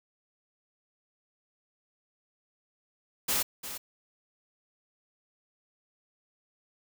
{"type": "noise with echo", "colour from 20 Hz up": "white", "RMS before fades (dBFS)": -28, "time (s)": [3.28, 3.43], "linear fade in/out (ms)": 10, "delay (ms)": 350, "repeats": 1, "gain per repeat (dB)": -11, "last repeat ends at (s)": 3.78, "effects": []}